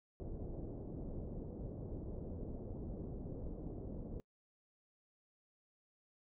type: low-pass noise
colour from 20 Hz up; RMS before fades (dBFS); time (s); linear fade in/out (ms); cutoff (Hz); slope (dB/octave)
pink; -45; 0.2-4.2; 0; 520; 24
effects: noise-tail reverb RT60 0.1 s tail -25 dB re dry